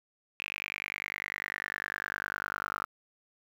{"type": "tone with band-pass filter sweep", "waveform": "sawtooth", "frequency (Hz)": 50, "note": "G1", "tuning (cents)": 35, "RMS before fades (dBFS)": -38, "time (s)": [0.39, 2.86], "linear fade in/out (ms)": 0, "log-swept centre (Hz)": [2600, 1300], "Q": 8.3, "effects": ["9-bit"]}